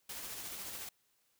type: noise with tremolo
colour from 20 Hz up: white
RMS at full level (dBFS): -43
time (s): 0.09-0.89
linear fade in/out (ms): 5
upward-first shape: sine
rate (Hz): 14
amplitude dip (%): 30
effects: white hiss -75 dBFS RMS until 1.39 s